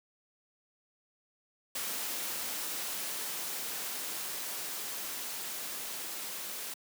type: noise with level ramp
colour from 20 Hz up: white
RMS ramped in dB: -36 to -40 dBFS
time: 1.75-6.74 s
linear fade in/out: 5 ms
effects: high-pass 200 Hz 12 dB/octave